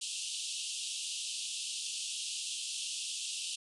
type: band-pass noise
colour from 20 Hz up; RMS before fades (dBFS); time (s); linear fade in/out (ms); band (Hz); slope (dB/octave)
pink; -39; 0.01-3.56; 10; 2700 to 10000; 96
effects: none